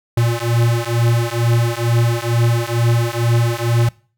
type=beating tone pair; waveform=square; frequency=116.54 / 118.74 Hz; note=A#2 / A#2; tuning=0 / +32 cents; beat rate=2.2 Hz; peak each=-18 dBFS; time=0.17-3.89 s; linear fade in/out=5 ms; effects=noise-tail reverb RT60 0.4 s tail -22 dB re dry